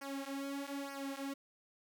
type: tone with flanger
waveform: sawtooth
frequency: 277.2 Hz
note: C#4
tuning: in tune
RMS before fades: -42 dBFS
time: 0.01-1.34 s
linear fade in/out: 10 ms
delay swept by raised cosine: 0.26 to 6.16 ms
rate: 1.1 Hz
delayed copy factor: -0.95
effects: none